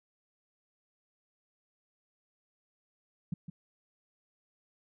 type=tone with echo; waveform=sine; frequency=169 Hz; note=E3; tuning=43 cents sharp; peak=-29 dBFS; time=3.32-3.34 s; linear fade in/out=5 ms; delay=160 ms; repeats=1; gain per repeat=-9 dB; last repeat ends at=3.5 s; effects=none